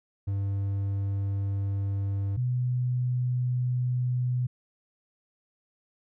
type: tone pair in turn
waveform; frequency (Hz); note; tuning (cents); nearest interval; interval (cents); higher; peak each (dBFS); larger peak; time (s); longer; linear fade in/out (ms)
triangle / sine; 99 / 124.73; G2 / B2; +18 / +18; major third; 400; second; -24; neither; 0.27-2.37 / 2.37-4.47; neither; 10
effects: none